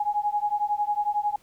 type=beating tone pair; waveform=sine; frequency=826 / 837 Hz; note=G#5 / G#5; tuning=-10 / +13 cents; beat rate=11 Hz; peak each=-26 dBFS; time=0-1.36 s; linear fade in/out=5 ms; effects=pink hiss -60 dBFS RMS until 1.42 s